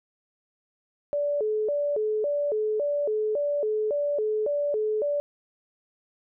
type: tone with vibrato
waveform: sine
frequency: 499.1 Hz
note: B4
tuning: 18 cents sharp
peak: -23 dBFS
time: 1.13-5.2 s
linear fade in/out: 0 ms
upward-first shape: square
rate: 1.8 Hz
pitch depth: 260 cents each way
effects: none